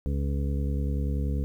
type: harmonic tone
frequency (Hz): 70.3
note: C#2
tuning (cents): +25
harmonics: 1 / 2 / 3 / 4 / 6 / 7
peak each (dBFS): -26 / -32 / -36 / -38 / -42 / -43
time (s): 0.06-1.44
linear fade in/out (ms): 0
effects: 10-bit